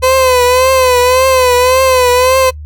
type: tone with vibrato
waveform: 30% pulse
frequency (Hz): 509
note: C5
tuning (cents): -48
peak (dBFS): -4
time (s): 0.02-2.51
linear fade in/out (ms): 20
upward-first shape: triangle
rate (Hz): 1.8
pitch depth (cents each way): 72
effects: noise-tail reverb RT60 0.1 s tail -23 dB re dry + added 75 Hz sine -24 dBFS peak until 2.65 s